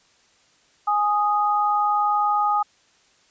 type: tone pair together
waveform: sine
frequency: 830.6 / 1243.1 Hz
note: G#5 / D#6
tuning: 0 / -2 cents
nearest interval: perfect fifth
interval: 698 cents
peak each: -20 / -21 dBFS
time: 0.87-2.63 s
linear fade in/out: 10 ms
effects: white hiss -59 dBFS RMS until 3.3 s + resampled to 16000 Hz